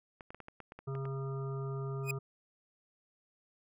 clicks, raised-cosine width 0.5 ms, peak -32 dBFS, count 10, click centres 0.208 / 0.305 / 0.346 / 0.403 / 0.484 / 0.603 / 0.721 / 0.79 / 0.952 / 1.054 s
harmonic tone, 135.4 Hz, C#3, 40 cents flat, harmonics 1 / 3 / 5 / 7 / 9 / 10, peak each -36 / -42 / -53 / -56 / -49 / -59 dBFS, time 0.87-2.19 s, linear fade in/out 10 ms
45% pulse tone with exponential growth, 2489 Hz, D#7, in tune, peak -30 dBFS, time 2.03-2.11 s, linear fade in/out 5 ms, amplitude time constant 16 ms
effects none

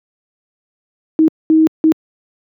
sine tone bursts at uneven times, 317 Hz, D#4, 32 cents sharp, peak -6 dBFS, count 3, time 1.19-1.28 / 1.5-1.67 / 1.84-1.92 s, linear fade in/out 0 ms, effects high-pass 200 Hz 12 dB/octave

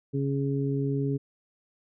harmonic tone, 138.59 Hz, C#3, in tune, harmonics 1 / 2 / 3, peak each -27 / -30 / -32 dBFS, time 0.13-1.18 s, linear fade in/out 20 ms, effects none

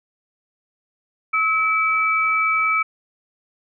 sine tone pair together, 1292 / 2305 Hz, E6 / D7, -35 / -33 cents, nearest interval minor seventh, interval 1002 cents, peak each -19 dBFS, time 1.33-2.83 s, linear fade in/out 10 ms, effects none

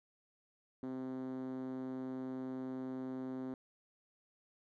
5% pulse tone with band-pass filter, 130 Hz, C3, 11 cents flat, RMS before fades -42 dBFS, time 0.83-3.54 s, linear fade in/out 2 ms, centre 270 Hz, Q 3.4, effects none

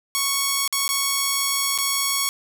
5% pulse tone with dropouts, 1108.7 Hz, C#6, in tune, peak -8 dBFS, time 0.15-2.29 s, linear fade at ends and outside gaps 0 ms, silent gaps 0.677-0.726 / 0.879-0.89 / 1.778-1.786 s, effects none

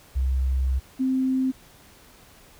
sine tone pair in turn, 65.41 / 261.1 Hz, C2 / C4, 0 / -3 cents, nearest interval 2 octaves, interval 2397 cents, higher second, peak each -20 dBFS, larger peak neither, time 0.15-0.8 / 0.99-1.52 s, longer first, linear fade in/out 20 ms, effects pink hiss -52 dBFS RMS until 2.59 s

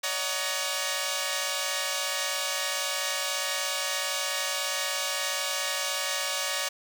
5% pulse chord, D# minor seventh, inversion third, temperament equal with one note detuned, 565.4 / 622.3 / 740 / 932.3 Hz, C#5 / D#5 / F#5 / A#5, +34 / 0 / 0 / 0 cents, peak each -19 / -23 / -24 / -24 dBFS, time 0.03-6.69 s, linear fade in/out 10 ms, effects none

